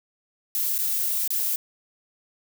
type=noise with dropouts; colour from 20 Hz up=violet; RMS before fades=-25 dBFS; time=0.55-1.56 s; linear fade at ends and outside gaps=1 ms; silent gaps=0.781-0.788 / 1.277-1.304 s; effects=none